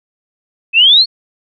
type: exponential sweep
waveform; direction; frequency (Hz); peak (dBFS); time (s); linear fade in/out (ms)
sine; up; 2543 to 4435; -4; 0.73-1.06; 50
effects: none